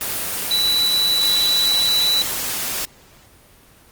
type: tone in noise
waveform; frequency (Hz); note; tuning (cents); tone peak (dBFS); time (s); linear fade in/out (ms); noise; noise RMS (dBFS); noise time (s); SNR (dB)
sine; 3951; B7; 0; -15; 0.51-2.22; 0; white; -24; 0.01-2.85; +6
effects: pink hiss -49 dBFS RMS until 3.91 s + Opus 24 kbps